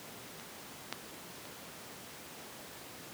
clicks, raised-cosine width 0.2 ms, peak -28 / -17 / -30 dBFS, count 3, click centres 0.398 / 0.926 / 1.454 s, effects pink hiss -48 dBFS RMS until 3.13 s + high-pass 150 Hz 12 dB/octave

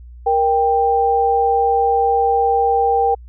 sine tone pair together, 468.9 / 788 Hz, A#4 / G5, +10 / +9 cents, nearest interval major sixth, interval 899 cents, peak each -17 / -14 dBFS, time 0.26-3.15 s, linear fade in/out 10 ms, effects added 60 Hz sine -35 dBFS peak until 3.28 s

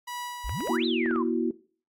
sawtooth tone with tremolo, 975 Hz, B5, 23 cents flat, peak -30 dBFS, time 0.07-0.77 s, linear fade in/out 10 ms, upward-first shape sine, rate 2.2 Hz, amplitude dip 40%
sine exponential two-way sweep, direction up then down, 38.41 to 4140 to 968 Hz, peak -30 dBFS, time 0.44-1.23 s, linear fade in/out 10 ms, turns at 0.85 s
clicks, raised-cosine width 0.5 ms, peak -24 dBFS, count 6, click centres 0.494 / 0.606 / 0.674 / 1.06 / 1.111 / 1.16 s
sine chord, B suspended fourth, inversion none, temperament equal with one note detuned, 240.6 / 329.6 / 370 Hz, B3 / E4 / F#4, -45 / 0 / 0 cents, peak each -28 dBFS, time 0.69-1.51 s, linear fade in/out 5 ms
effects noise-tail reverb RT60 0.4 s tail -18 dB re dry + AAC 64 kbps

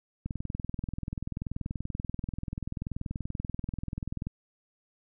click train, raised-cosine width 5 ms, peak -21 dBFS, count 84, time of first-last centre 0.26-4.27 s, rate 20.7 Hz, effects none

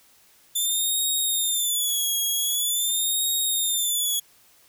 10% pulse tone with vibrato, 3520 Hz, A7, in tune, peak -15 dBFS, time 0.55-4.2 s, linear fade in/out 10 ms, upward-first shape sine, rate 0.45 Hz, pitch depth 110 cents each way, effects white hiss -57 dBFS RMS until 4.68 s

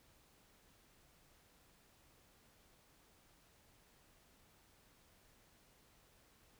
silence, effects pink hiss -69 dBFS RMS until 6.59 s

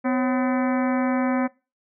harmonic tone with a mistuned harmonic, 253.3 Hz, B3, 44 cents sharp, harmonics 1 / 2 / 3 / 4 / 5 / 6 / 7 / 8 / 9, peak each -21 / -27 / -31 / -33 / -35 / -37 / -38 / -39 / -40 dBFS, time 0.04-1.48 s, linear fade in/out 20 ms, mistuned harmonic 2, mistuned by +120 cents, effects noise-tail reverb RT60 0.3 s tail -22 dB re dry

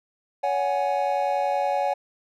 triangle chord, C# suspended fourth, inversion none, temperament equal with one note detuned, 564.1 / 740 / 830.6 Hz, C#5 / F#5 / G#5, +30 / 0 / 0 cents, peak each -24 dBFS, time 0.43-1.94 s, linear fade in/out 10 ms, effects none

